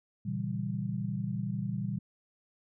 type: chord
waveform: sine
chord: A# diminished seventh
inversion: none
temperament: equal with one note detuned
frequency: 118.51 / 138.59 / 164.81 / 196 Hz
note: A#2 / C#3 / E3 / G3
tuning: +29 / 0 / 0 / 0 cents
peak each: -36 / -38 / -38 / -35 dBFS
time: 0.25-1.99 s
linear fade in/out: 10 ms
effects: none